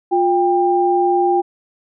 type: tone pair together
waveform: sine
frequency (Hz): 354 / 794.7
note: F4 / G5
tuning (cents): +23 / +23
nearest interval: octave + major second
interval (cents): 1400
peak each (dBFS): -15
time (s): 0.11-1.42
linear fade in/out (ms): 20
effects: none